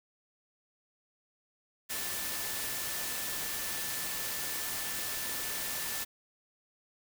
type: tone in noise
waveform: sine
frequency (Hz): 1760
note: A6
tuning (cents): 0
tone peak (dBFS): -46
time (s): 1.89-6.05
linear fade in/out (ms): 20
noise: white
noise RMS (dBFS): -36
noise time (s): 1.89-6.05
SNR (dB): -13
effects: none